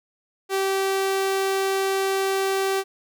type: tone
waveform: sawtooth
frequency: 387.2 Hz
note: G4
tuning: 21 cents flat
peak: -17 dBFS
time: 0.49-2.84 s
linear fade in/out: 50 ms
effects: none